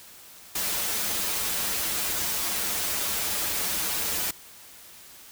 white noise with comb filter, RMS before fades -28 dBFS, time 0.55-4.31 s, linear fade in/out 5 ms, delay 7.7 ms, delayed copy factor -0.75, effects white hiss -48 dBFS RMS until 5.31 s

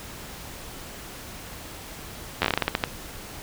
slowing click train, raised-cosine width 0.3 ms, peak -5 dBFS, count 12, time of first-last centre 2.42-2.838 s, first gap 11 ms, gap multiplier 1.23, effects pink hiss -40 dBFS RMS until 3.42 s

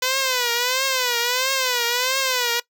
5% pulse tone with vibrato, 503 Hz, B4, 32 cents sharp, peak -8 dBFS, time 0.02-2.6 s, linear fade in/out 5 ms, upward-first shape triangle, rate 1.5 Hz, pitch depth 130 cents each way, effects noise-tail reverb RT60 0.1 s tail -20 dB re dry

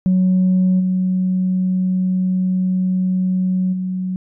sine tone with level steps, 185 Hz, F#3, in tune, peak -10 / -14 / -19 dBFS, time 0.06-4.16 s, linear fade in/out 0 ms, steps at 0.79 / 3.72 s, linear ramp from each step 20 ms, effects tanh soft clip ceiling -9 dBFS

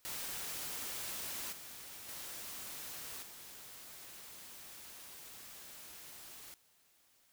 white noise with level steps, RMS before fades -42 / -50 / -46 / -52 dBFS, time 0.05-6.54 s, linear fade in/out 0 ms, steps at 1.52 / 2.08 / 3.22 s, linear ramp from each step 10 ms, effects white hiss -70 dBFS RMS until 7.32 s

